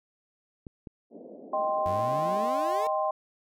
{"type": "clicks", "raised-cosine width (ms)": 3, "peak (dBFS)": -28, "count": 2, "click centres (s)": [0.668, 0.872]}
{"type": "band-pass noise", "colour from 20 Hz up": "pink", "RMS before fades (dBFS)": -46, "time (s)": [1.1, 2.5], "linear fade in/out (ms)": 50, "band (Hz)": [210, 640], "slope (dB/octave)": 48}
{"type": "chord", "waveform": "sine", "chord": "C minor", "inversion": "first", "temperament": "equal", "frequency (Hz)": [622.3, 784, 1046.5], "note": ["Eb5", "G5", "C6"], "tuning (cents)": [0, 0, 0], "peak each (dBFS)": [-28, -30, -30], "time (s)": [1.53, 3.11], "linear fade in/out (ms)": 5}
{"type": "exponential sweep", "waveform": "30% pulse", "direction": "up", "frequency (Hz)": [87.31, 464.3], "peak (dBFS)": -32, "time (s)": [1.86, 2.87], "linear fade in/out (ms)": 0}
{"effects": []}